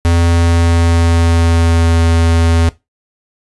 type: tone with pitch glide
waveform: square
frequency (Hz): 84.8 to 83.2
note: E2 to E2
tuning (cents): +50 to +17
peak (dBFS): -9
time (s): 0.05-2.69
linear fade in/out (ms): 0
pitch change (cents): -33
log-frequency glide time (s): 0.28-2.06
effects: noise-tail reverb RT60 0.2 s tail -18 dB re dry + resampled to 24000 Hz